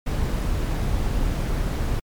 brown noise, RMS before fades -23 dBFS, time 0.06-2 s, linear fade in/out 10 ms, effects MP3 96 kbps

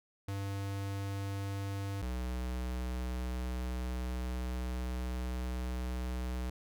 square tone pair in turn, 98.8 / 62.24 Hz, G2 / B1, +14 / +14 cents, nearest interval minor sixth, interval 800 cents, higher first, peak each -36 / -35 dBFS, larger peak second, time 0.28-2.02 / 2.02-6.5 s, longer second, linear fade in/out 5 ms, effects none

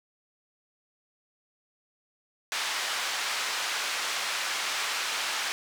pink band-pass noise, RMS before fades -31 dBFS, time 2.52-5.52 s, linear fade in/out 0 ms, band 1200 to 6300 Hz, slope 12 dB/octave, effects none

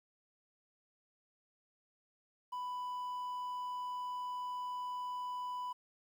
triangle tone with quantisation, 993 Hz, B5, 9 cents sharp, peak -36 dBFS, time 2.52-5.73 s, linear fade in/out 10 ms, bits 11, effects none

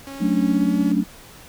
sawtooth tone with pitch glide, 274.5 to 283.4 Hz, C#4 to C#4, -17 to +38 cents, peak -29 dBFS, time 0.07-0.92 s, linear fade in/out 0 ms, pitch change +55 cents, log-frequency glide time 0.42-0.78 s
sine chord, D major seventh, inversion first, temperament equal, 185 / 220 / 277.2 / 293.7 Hz, F#3 / A3 / C#4 / D4, 0 / 0 / 0 / 0 cents, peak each -22 dBFS, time 0.2-1.04 s, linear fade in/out 20 ms
effects pink hiss -44 dBFS RMS until 1.48 s

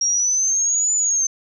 sine exponential two-way sweep, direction up then down, 5600 to 7040 to 6220 Hz, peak -16 dBFS, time 0.01-1.27 s, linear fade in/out 5 ms, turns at 0.94 s, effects none

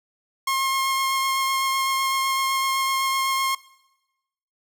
sawtooth tone with vibrato, 1072 Hz, C6, 42 cents sharp, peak -17 dBFS, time 0.47-3.55 s, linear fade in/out 5 ms, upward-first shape sine, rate 7.9 Hz, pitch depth 10 cents each way, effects noise-tail reverb RT60 1.0 s tail -21 dB re dry

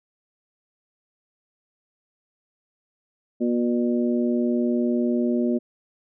harmonic tone, 120 Hz, B2, 49 cents flat, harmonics 2 / 3 / 4 / 5, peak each -21 / -25 / -35 / -31 dBFS, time 3.4-5.59 s, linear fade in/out 20 ms, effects none

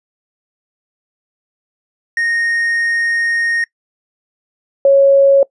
triangle / sine tone pair in turn, 1856 / 551.8 Hz, A#6 / C#5, -8 / -8 cents, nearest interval octave + major sixth, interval 2100 cents, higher first, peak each -12 / -5 dBFS, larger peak second, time 2.17-3.64 / 4.85-5.43 s, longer first, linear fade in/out 2 ms, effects noise-tail reverb RT60 0.1 s tail -22 dB re dry + resampled to 24000 Hz

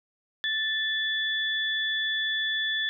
sine tone pair together, 1760 / 3446 Hz, A6 / A7, 0 / -37 cents, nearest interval octave, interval 1163 cents, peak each -28 dBFS, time 0.44-2.89 s, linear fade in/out 0 ms, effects none

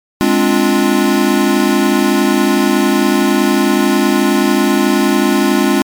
square chord, D half-diminished seventh, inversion second, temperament equal with one note detuned, 207.7 / 261.6 / 292.5 / 349.2 Hz, Ab3 / C4 / D4 / F4, 0 / 0 / -7 / 0 cents, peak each -16 dBFS, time 0.21-5.82 s, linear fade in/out 0 ms, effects MP3 96 kbps

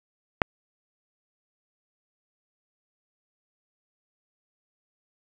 click, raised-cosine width 0.5 ms, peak -3 dBFS, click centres 0.418 s, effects none

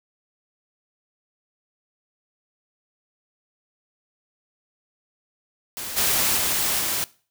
white noise with level steps, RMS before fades -32 / -21 / -23 / -25 dBFS, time 5.77-7.04 s, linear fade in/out 0 ms, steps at 5.96 / 6.36 / 6.78 s, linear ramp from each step 20 ms, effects noise-tail reverb RT60 0.4 s tail -21 dB re dry

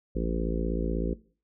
harmonic tone with a mistuned harmonic, 56.2 Hz, A1, 37 cents sharp, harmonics 1 / 3 / 4 / 5 / 6 / 7 / 8 / 9, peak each -29 / -34 / -35 / -36 / -37 / -37 / -38 / -39 dBFS, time 0.15-1.14 s, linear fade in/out 10 ms, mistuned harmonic 1, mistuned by -88 cents, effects noise-tail reverb RT60 0.4 s tail -19 dB re dry

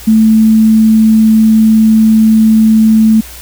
sine tone, 219.9 Hz, A3, 1 cent flat, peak -3 dBFS, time 0.07-3.21 s, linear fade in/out 10 ms, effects added 60 Hz sine -32 dBFS peak until 3.41 s + white hiss -31 dBFS RMS until 3.41 s

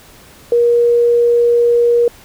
sine tone, 474.9 Hz, A#4, 32 cents sharp, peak -8 dBFS, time 0.52-2.08 s, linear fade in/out 2 ms, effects pink hiss -42 dBFS RMS until 2.24 s

